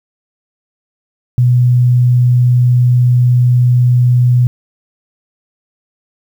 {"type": "tone", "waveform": "sine", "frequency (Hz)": 123.47, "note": "B2", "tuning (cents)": 0, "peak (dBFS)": -6, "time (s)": [1.38, 4.47], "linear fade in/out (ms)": 0, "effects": ["7-bit"]}